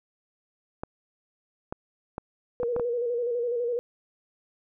clicks, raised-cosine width 1 ms, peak -18 dBFS, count 6, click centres 0.835 / 1.725 / 2.181 / 2.632 / 2.764 / 2.797 s
sine tone with vibrato, 479 Hz, A#4, 47 cents sharp, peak -25 dBFS, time 2.6-3.79 s, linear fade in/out 0 ms, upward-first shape square, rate 12 Hz, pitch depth 41 cents each way
effects none

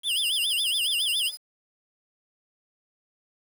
square tone with vibrato, 3136 Hz, G7, in tune, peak -24 dBFS, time 0.03-1.32 s, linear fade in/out 50 ms, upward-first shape sine, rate 7.2 Hz, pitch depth 220 cents each way
sawtooth tone with tremolo, 4978 Hz, D#8, in tune, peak -28 dBFS, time 0.08-1.38 s, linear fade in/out 50 ms, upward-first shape sine, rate 12 Hz, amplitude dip 80%
effects 8-bit

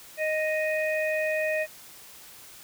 harmonic tone, 622.3 Hz, D#5, in tune, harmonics 1 / 3 / 4, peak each -26 / -31 / -32 dBFS, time 0.17-1.67 s, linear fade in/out 50 ms, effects white hiss -48 dBFS RMS until 2.63 s

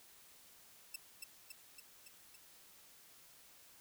10% pulse tone with echo, 2656 Hz, E7, 12 cents sharp, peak -32 dBFS, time 0.94-0.96 s, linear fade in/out 5 ms, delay 280 ms, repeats 5, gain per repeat -3 dB, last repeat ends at 2.36 s, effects white hiss -62 dBFS RMS until 3.8 s

